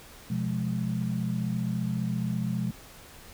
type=chord; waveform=sine; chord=F diminished; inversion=second; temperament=just; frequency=125.72 / 174.61 / 209.5 Hz; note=Cb3 / F3 / Ab3; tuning=+31 / 0 / +15 cents; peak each=-31 dBFS; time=0.3-2.71 s; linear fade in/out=5 ms; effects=pink hiss -49 dBFS RMS until 3.33 s